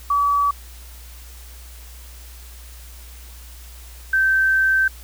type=tone pair in turn; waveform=sine; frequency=1144 / 1552.4 Hz; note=D6 / G6; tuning=-46 / -17 cents; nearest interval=perfect fourth; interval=529 cents; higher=second; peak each=-15 / -14 dBFS; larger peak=second; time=0.1-0.51 / 4.13-4.88 s; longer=second; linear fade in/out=5 ms; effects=added 60 Hz sine -38 dBFS peak until 5.03 s + white hiss -45 dBFS RMS until 5.03 s